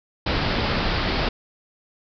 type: low-pass noise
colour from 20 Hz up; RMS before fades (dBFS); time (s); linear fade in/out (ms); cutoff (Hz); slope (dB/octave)
pink; -23; 0.26-1.29; 5; 5100; 96
effects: none